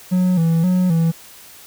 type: tone with vibrato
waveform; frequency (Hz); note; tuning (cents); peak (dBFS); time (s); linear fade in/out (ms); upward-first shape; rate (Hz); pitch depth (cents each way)
triangle; 173.4; F3; -12; -11; 0.11-1.12; 20; square; 1.9; 90
effects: white hiss -42 dBFS RMS until 1.66 s